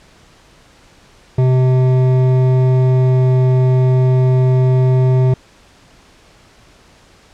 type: tone with hard clipping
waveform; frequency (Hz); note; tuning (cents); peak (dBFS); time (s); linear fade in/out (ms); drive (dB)
triangle; 128.6; C3; -30; -11; 1.38-5.34; 5; 15
effects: pink hiss -47 dBFS RMS until 7.33 s + low-pass 7000 Hz 12 dB/octave